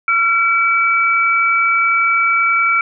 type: tone pair together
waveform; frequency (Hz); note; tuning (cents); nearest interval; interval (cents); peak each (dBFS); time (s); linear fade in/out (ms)
sine; 1365.2 / 2296; F6 / D7; -40 / -40; major sixth; 900; -14; 0.08-2.81; 2
effects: none